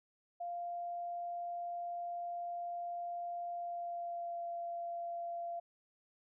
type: tone with pitch glide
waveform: sine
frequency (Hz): 696 to 687.6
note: F5 to F5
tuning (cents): -6 to -27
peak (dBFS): -38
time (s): 0.4-5.6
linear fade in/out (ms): 10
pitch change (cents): -21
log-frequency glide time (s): 3.53-4.45
effects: none